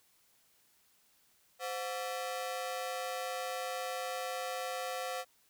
sawtooth ring-modulated tone, 622.3 Hz, D#5, in tune, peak -29 dBFS, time 1.59-5.25 s, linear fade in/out 50 ms, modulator 104 Hz, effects white hiss -69 dBFS RMS until 5.49 s

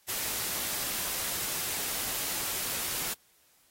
white noise, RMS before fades -33 dBFS, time 0.08-3.14 s, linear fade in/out 10 ms, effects white hiss -65 dBFS RMS until 3.7 s + AAC 48 kbps

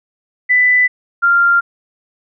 sine tone pair in turn, 1992 / 1391.6 Hz, B6 / F6, +14 / -7 cents, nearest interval tritone, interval 621 cents, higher first, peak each -8 dBFS, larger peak neither, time 0.49-0.88 / 1.22-1.61 s, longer neither, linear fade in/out 20 ms, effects none

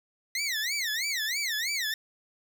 20% pulse tone with vibrato, 1989 Hz, B6, 12 cents sharp, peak -23 dBFS, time 0.35-1.94 s, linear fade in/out 2 ms, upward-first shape sine, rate 3.1 Hz, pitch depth 270 cents each way, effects none

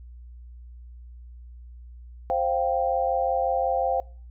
sine chord, C suspended fourth, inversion none, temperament equal with one note detuned, 527.2 / 698.5 / 784 Hz, C5 / F5 / G5, +13 / 0 / 0 cents, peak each -26 dBFS, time 2.3-4 s, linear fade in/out 0 ms, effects noise-tail reverb RT60 0.4 s tail -22 dB re dry + added 60 Hz sine -41 dBFS peak until 4.3 s

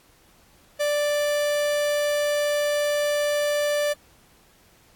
45% pulse tone, 587.3 Hz, D5, in tune, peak -21 dBFS, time 0.79-3.94 s, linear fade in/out 20 ms, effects pink hiss -57 dBFS RMS until 4.95 s + AAC 64 kbps

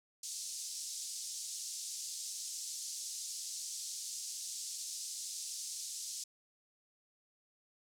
pink band-pass noise, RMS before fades -43 dBFS, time 0.23-6.24 s, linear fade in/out 5 ms, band 5100 to 8900 Hz, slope 24 dB/octave, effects none

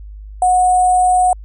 sine tone with sample-and-hold, 730 Hz, F#5, 24 cents flat, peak -9 dBFS, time 0.42-1.33 s, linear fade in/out 2 ms, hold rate 8820 Hz, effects added 51 Hz sine -30 dBFS peak until 1.44 s + resampled to 32000 Hz

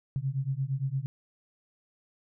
sine beating tone pair, 130.81 / 139.51 Hz, C3 / C#3, 0 / +11 cents, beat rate 8.7 Hz, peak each -31 dBFS, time 0.16-1.06 s, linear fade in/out 0 ms, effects none

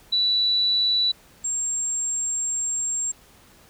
sine tone pair in turn, 3951 / 7458 Hz, B7 / A#8, 0 / 0 cents, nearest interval major seventh, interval 1100 cents, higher second, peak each -18 / -23 dBFS, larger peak first, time 0.12-1.12 / 1.44-3.12 s, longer second, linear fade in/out 10 ms, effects pink hiss -53 dBFS RMS until 3.69 s

